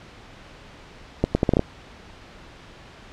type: accelerating click train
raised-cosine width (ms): 2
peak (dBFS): -4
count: 7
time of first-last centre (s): 1.24-1.594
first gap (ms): 110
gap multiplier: 0.74
effects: pink hiss -45 dBFS RMS until 3.12 s + low-pass 4000 Hz 12 dB/octave